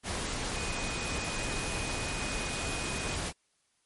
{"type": "tone in noise", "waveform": "sine", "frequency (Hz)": 2489, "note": "D#7", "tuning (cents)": 0, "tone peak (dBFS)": -40, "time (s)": [0.53, 3.17], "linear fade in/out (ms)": 50, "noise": "pink", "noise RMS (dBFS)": -34, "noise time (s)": [0.03, 3.33], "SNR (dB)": -9, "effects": ["white hiss -73 dBFS RMS until 3.85 s", "MP3 48 kbps"]}